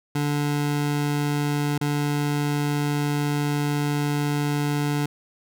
25% pulse tone with dropouts, 146 Hz, D3, 10 cents flat, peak -18 dBFS, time 0.15-5.06 s, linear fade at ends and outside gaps 5 ms, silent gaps 1.78-1.811 s, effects none

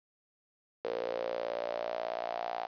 sawtooth tone with high-pass filter sweep, 58.27 Hz, A#1, in tune, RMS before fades -36 dBFS, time 0.84-2.67 s, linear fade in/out 10 ms, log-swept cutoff 480 to 740 Hz, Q 7.5, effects resampled to 11025 Hz + 10-bit

